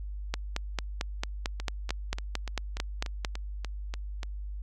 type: two click trains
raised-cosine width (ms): 0.2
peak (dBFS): -12 / -19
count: 14 / 10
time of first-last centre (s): 0.34-3.248 / 1.6-4.232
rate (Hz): 4.47 / 3.42
effects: added 50 Hz sine -34 dBFS peak until 4.62 s + MP3 96 kbps